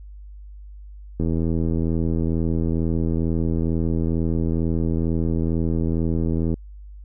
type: click train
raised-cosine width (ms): 3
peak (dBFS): -11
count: 440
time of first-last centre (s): 1.2-6.541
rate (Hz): 82.2
effects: added 50 Hz sine -37 dBFS peak until 7.04 s